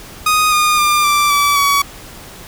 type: tone with pitch steps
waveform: sawtooth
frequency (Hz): 1244.5 / 1221 / 1197.9 / 1175.3 / 1153.1 / 1131.4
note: D#6 / D#6 / D6 / D6 / D6 / C#6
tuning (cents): 0 / -33 / +34 / +1 / -32 / +35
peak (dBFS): -7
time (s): 0.26-1.82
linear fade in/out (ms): 5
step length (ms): 260
effects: pink hiss -35 dBFS RMS until 2.47 s